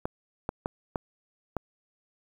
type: clicks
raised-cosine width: 1 ms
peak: -15 dBFS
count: 5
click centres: 0.055 / 0.491 / 0.659 / 0.958 / 1.567 s
effects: 8-bit